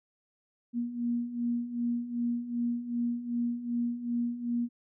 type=beating tone pair; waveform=sine; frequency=236.6 / 239.2 Hz; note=A#3 / A#3; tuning=+26 / +45 cents; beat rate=2.6 Hz; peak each=-35 / -30 dBFS; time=0.73-4.69 s; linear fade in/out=50 ms; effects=none